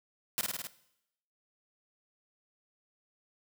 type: noise with echo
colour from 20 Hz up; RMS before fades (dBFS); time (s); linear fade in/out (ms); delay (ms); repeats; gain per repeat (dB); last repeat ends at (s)
white; -31; 0.38-0.41; 0; 52; 5; -2; 0.67
effects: noise-tail reverb RT60 0.8 s tail -17 dB re dry + high-pass 80 Hz 12 dB/octave